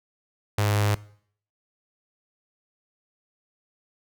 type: tone with notch filter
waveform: sawtooth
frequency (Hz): 103.83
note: G#2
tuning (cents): 0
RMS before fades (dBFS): -23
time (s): 0.58-0.95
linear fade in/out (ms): 5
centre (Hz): 240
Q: 0.94
effects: noise-tail reverb RT60 0.6 s tail -21 dB re dry